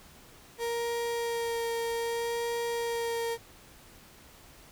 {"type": "tone with vibrato", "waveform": "35% pulse", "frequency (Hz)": 466.2, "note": "A#4", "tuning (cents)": 0, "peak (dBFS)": -28, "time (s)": [0.58, 3.38], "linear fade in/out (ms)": 50, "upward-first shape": "sine", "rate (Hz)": 0.63, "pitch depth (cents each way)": 12, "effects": ["pink hiss -54 dBFS RMS until 4.71 s"]}